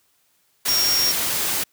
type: tone in noise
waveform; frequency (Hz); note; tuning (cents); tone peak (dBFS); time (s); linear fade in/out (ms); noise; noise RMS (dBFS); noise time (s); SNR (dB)
sine; 5570; F8; -5; -18; 0.68-1.12; 10; white; -23; 0.65-1.64; +2
effects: white hiss -64 dBFS RMS until 1.72 s + high-pass 60 Hz 12 dB/octave